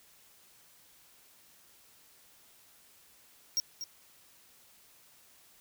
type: tone with echo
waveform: square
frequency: 5600 Hz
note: F8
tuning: 4 cents sharp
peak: -27 dBFS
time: 3.57-3.6 s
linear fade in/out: 0 ms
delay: 240 ms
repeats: 1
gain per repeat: -10 dB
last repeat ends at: 3.84 s
effects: white hiss -61 dBFS RMS until 5.6 s